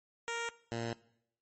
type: tone pair in turn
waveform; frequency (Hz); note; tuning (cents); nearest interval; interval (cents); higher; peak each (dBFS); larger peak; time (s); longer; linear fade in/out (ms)
10% pulse; 466.2 / 115.98; A#4 / A#2; 0 / -8; 2 octaves; 2408; first; -27; neither; 0.28-0.49 / 0.72-0.93; neither; 0
effects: noise-tail reverb RT60 0.7 s tail -20 dB re dry + MP3 32 kbps